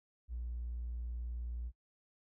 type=tone with tanh clipping; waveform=triangle; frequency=59.4 Hz; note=A#1; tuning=33 cents sharp; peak=-37 dBFS; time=0.28-1.72 s; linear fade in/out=50 ms; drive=1 dB; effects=noise-tail reverb RT60 0.1 s tail -25 dB re dry